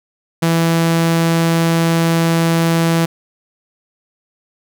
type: tone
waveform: sawtooth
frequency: 165.8 Hz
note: E3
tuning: 10 cents sharp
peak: -8 dBFS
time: 0.42-3.06 s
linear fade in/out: 10 ms
effects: none